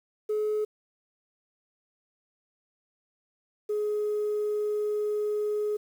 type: tone pair in turn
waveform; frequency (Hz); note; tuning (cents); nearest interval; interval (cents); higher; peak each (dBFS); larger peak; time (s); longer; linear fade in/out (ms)
sine; 425.5 / 420.1; G#4 / G#4; +42 / +20; unison; 22; first; -23 / -24; first; 0.29-0.65 / 3.69-5.77; second; 10
effects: tanh soft clip ceiling -23 dBFS + 9-bit